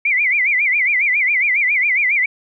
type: tone with vibrato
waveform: sine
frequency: 2191 Hz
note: C#7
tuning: 21 cents flat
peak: -13 dBFS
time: 0.05-2.26 s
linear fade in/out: 5 ms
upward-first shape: sine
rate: 7.3 Hz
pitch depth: 180 cents each way
effects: none